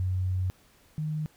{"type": "tone pair in turn", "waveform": "sine", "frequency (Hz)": [92.5, 153.91], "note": ["F#2", "D#3"], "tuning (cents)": [0, -18], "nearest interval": "major sixth", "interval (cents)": 882, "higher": "second", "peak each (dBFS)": [-25, -28], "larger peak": "first", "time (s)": [[0, 0.5], [0.98, 1.26]], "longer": "first", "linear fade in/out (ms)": 0, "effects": ["pink hiss -61 dBFS RMS until 1.36 s"]}